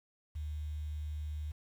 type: tone with quantisation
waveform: sine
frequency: 75.6 Hz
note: D#2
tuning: 49 cents flat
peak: -36 dBFS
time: 0.35-1.52 s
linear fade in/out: 10 ms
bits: 10
effects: none